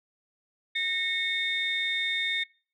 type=tone cluster; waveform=sine; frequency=1842 / 2199 / 3643 Hz; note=A#6 / C#7 / A#7; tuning=-21 / -14 / -41 cents; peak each=-32 / -29 / -29 dBFS; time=0.75-2.44 s; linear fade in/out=10 ms; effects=noise-tail reverb RT60 0.4 s tail -23 dB re dry + tanh soft clip ceiling -18 dBFS